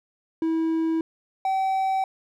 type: tone pair in turn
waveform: triangle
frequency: 324.4 / 767.1 Hz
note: E4 / G5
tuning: -28 / -38 cents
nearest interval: octave + minor third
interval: 1490 cents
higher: second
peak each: -19 dBFS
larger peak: neither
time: 0.42-1.01 / 1.45-2.04 s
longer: neither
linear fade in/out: 2 ms
effects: none